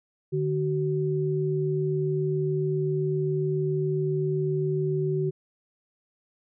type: tone pair together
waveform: sine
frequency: 149.6 / 377 Hz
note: D3 / F#4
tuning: +32 / +32 cents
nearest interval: octave + major third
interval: 1600 cents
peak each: -26 dBFS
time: 0.32-5.31 s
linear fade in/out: 20 ms
effects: none